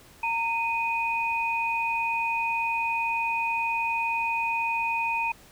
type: tone pair together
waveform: sine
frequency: 919 / 2489 Hz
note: A#5 / D#7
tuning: -25 / 0 cents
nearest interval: octave + perfect fourth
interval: 1725 cents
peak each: -27 dBFS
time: 0.23-5.32 s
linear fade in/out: 5 ms
effects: pink hiss -53 dBFS RMS until 5.51 s